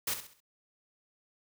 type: noise with echo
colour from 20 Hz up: white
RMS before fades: -32 dBFS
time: 0.07-0.14 s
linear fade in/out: 5 ms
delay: 66 ms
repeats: 4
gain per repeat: -9 dB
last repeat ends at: 0.404 s
effects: none